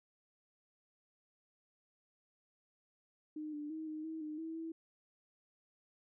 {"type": "tone with pitch steps", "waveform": "sine", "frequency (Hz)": [306.1, 296.1, 316.2, 309.4, 320, 305.4, 323.5, 325.9], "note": ["D#4", "D4", "D#4", "D#4", "D#4", "D#4", "E4", "E4"], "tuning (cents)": [-28, 14, 28, -10, 49, -32, -32, -20], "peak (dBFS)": -40, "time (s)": [3.36, 4.72], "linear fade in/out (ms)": 5, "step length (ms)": 170, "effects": []}